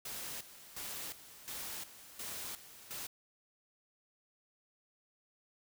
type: noise with tremolo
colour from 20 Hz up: white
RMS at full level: -43 dBFS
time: 0.05-3.07 s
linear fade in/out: 5 ms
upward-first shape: square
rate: 1.4 Hz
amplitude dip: 75%
effects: none